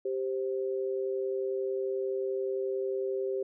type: tone pair together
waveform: sine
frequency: 392 / 523.3 Hz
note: G4 / C5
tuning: 0 / 0 cents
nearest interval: perfect fourth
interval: 500 cents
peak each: -30 / -35 dBFS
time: 0.05-3.43 s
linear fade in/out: 5 ms
effects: none